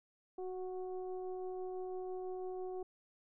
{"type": "tone with frequency modulation", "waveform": "sine", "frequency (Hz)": 370, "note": "F#4", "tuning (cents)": 0, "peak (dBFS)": -39, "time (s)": [0.38, 2.83], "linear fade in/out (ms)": 5, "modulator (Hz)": 367, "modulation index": 0.72, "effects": []}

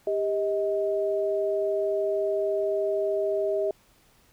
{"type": "tone pair together", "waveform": "sine", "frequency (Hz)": [397.5, 631], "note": ["G4", "D#5"], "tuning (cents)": [24, 24], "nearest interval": "minor sixth", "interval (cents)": 800, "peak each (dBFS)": -26, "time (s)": [0.07, 3.71], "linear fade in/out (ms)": 2, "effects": ["pink hiss -61 dBFS RMS until 4.32 s"]}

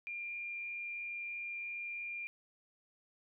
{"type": "tone with frequency modulation", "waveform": "sine", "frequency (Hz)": 2399, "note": "D7", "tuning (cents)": 36, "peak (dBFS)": -39, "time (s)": [0.07, 2.27], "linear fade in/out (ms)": 0, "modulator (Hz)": 95.1, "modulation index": 0.38, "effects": []}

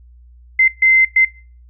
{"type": "tone bursts at uneven times", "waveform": "sine", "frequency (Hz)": 2072, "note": "C7", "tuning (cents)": -17, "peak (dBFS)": -8, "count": 3, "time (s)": [[0.59, 0.68], [0.82, 1.05], [1.16, 1.25]], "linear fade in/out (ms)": 5, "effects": ["noise-tail reverb RT60 0.4 s tail -23 dB re dry", "added 60 Hz sine -41 dBFS peak until 1.69 s"]}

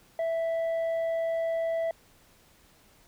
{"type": "tone with tanh clipping", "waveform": "sine", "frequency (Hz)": 659.3, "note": "E5", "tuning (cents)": 0, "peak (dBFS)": -27, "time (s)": [0.19, 1.91], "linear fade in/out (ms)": 2, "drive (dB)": 4, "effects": ["pink hiss -60 dBFS RMS until 3.07 s"]}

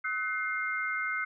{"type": "tone cluster", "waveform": "sine", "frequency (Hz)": [1284, 1504, 2114], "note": ["E6", "F#6", "C7"], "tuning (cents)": [-46, 28, 17], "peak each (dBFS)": [-36, -33, -33], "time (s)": [0.04, 1.25], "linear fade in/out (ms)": 10, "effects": []}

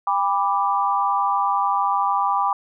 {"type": "chord", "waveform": "sine", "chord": "G major", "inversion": "none", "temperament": "equal with one note detuned", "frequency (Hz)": [801.4, 987.8, 1174.7], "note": ["G5", "B5", "D6"], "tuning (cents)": [38, 0, 0], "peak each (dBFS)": -22, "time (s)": [0.07, 2.53], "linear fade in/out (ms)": 2, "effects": []}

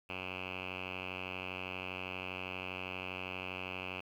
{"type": "tone with low-pass filter", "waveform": "5% pulse", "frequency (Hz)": 92.5, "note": "F#2", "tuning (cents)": 0, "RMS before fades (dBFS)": -42, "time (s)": [0.09, 4.01], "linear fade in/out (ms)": 10, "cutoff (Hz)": 2600, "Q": 7.6, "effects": ["11-bit"]}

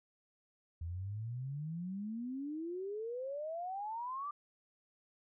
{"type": "exponential sweep", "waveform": "sine", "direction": "up", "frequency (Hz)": [80.7, 1195], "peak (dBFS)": -38, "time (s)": [0.81, 4.31], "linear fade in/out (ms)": 5, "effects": []}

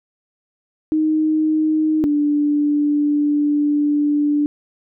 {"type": "tone pair in turn", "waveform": "sine", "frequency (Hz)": [311.1, 293.6], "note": ["D#4", "D4"], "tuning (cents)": [0, 0], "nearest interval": "minor second", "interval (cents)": 100, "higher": "first", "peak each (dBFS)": -14, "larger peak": "neither", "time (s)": [[0.92, 2.04], [2.04, 4.46]], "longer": "second", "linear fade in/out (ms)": 0, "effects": []}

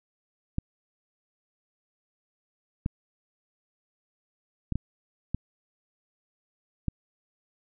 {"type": "clicks", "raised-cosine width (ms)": 5, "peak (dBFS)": -15, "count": 6, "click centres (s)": [0.584, 2.861, 4.723, 4.756, 5.346, 6.883], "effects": []}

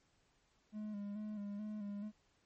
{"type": "tone with vibrato", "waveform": "triangle", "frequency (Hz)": 207.7, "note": "G#3", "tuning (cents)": 0, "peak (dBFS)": -39, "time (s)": [0.72, 2.12], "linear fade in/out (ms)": 50, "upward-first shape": "square", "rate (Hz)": 2.3, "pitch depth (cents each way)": 39, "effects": ["pink hiss -75 dBFS RMS until 2.45 s", "MP3 32 kbps"]}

